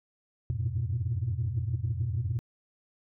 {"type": "tone cluster", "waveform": "sine", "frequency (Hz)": [86.4, 93.7, 105.7, 116.9, 123.4], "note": ["F2", "F#2", "G#2", "A#2", "B2"], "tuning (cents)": [-18, 22, 31, 5, -1], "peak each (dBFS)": [-33, -37, -33, -34, -31], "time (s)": [0.5, 2.39], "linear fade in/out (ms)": 0, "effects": ["tanh soft clip ceiling -21 dBFS"]}